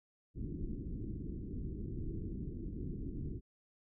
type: low-pass noise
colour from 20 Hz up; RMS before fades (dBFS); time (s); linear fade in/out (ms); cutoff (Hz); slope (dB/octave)
pink; -41; 0.34-3.41; 50; 370; 48
effects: none